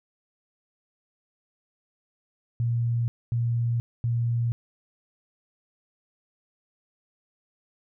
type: tone bursts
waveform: sine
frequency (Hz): 117.9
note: A#2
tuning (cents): +20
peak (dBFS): -22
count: 3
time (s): 2.6-4.52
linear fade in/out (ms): 0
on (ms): 480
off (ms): 240
effects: none